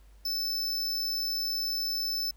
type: tone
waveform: square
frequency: 5274 Hz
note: E8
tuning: in tune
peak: -29 dBFS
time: 0.25-2.31 s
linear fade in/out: 5 ms
effects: added 50 Hz sine -52 dBFS peak until 2.36 s + pink hiss -66 dBFS RMS until 2.36 s